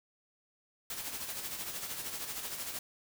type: noise with tremolo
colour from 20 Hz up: white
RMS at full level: -38 dBFS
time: 0.9-2.79 s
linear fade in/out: 2 ms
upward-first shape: sine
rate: 13 Hz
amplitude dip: 50%
effects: none